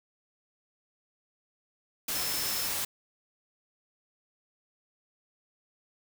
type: tone in noise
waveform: sine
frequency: 5274 Hz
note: E8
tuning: in tune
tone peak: -36 dBFS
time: 2.15-2.67 s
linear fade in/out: 5 ms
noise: white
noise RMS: -32 dBFS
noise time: 2.08-2.85 s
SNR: -7 dB
effects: none